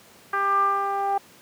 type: tone with low-pass filter sweep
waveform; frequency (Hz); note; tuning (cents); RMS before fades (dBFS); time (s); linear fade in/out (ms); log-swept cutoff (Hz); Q
10% pulse; 396.9; G4; +22; -23; 0.33-1.18; 5; 1400 to 850; 7.2
effects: pink hiss -51 dBFS RMS until 1.41 s + high-pass 150 Hz 12 dB/octave